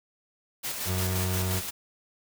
white noise with tremolo, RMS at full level -32 dBFS, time 0.63-1.71 s, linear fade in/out 20 ms, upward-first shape square, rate 5.7 Hz, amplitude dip 35%
35% pulse tone, 92.5 Hz, F#2, in tune, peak -25 dBFS, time 0.85-1.62 s, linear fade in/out 50 ms
effects none

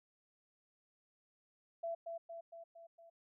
sine tone with echo, 670 Hz, E5, 28 cents sharp, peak -37 dBFS, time 1.83-1.95 s, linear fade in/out 10 ms, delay 230 ms, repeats 5, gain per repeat -4 dB, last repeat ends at 3.1 s, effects none

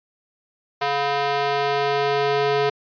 square tone with high-pass filter sweep, 141.5 Hz, C#3, 36 cents sharp, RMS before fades -21 dBFS, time 0.81-2.7 s, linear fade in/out 10 ms, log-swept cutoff 690 to 410 Hz, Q 1.5, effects resampled to 11025 Hz

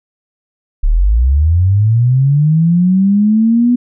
sine linear sweep, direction up, 32.7 to 247.2 Hz, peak -7 dBFS, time 0.83-3.76 s, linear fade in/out 10 ms, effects none

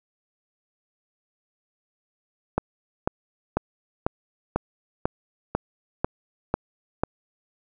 click train, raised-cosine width 1 ms, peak -7 dBFS, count 10, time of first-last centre 2.58-7.035 s, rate 2.02 Hz, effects none

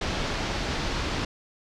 pink low-pass noise, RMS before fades -29 dBFS, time 0.01-1.25 s, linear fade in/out 5 ms, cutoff 5500 Hz, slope 24 dB/octave, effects none

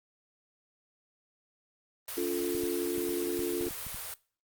white band-stop noise, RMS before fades -39 dBFS, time 2.08-4.14 s, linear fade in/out 2 ms, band 130 to 420 Hz, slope 96 dB/octave
sine chord, Db augmented, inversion none, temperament equal with one note detuned, 281.2 / 349.2 / 440 Hz, Db4 / F4 / A4, +25 / 0 / 0 cents, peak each -36 / -31 / -35 dBFS, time 2.17-3.69 s, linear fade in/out 5 ms
clicks, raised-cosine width 5 ms, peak -32 dBFS, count 10, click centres 2.55 / 2.636 / 2.981 / 3.092 / 3.393 / 3.61 / 3.667 / 3.709 / 3.867 / 3.945 s
effects noise-tail reverb RT60 0.4 s tail -22 dB re dry + Opus 32 kbps

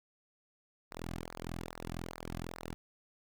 sawtooth tone with flanger, 42.09 Hz, E1, 37 cents sharp, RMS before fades -43 dBFS, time 0.91-2.74 s, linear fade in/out 0 ms, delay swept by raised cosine 0.3 to 2.2 ms, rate 2.4 Hz, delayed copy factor -0.95, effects none

